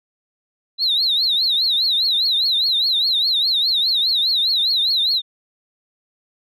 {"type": "tone with vibrato", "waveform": "sine", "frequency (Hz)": 3951, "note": "B7", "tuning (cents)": 0, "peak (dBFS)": -14, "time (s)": [0.78, 5.22], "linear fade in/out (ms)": 50, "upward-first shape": "triangle", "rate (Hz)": 4.9, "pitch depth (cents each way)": 190, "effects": ["tanh soft clip ceiling -11 dBFS"]}